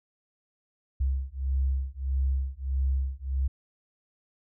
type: beating tone pair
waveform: sine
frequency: 66 / 67.6 Hz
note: C2 / C#2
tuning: +16 / -43 cents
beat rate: 1.6 Hz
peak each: -28 dBFS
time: 1-3.48 s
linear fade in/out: 10 ms
effects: none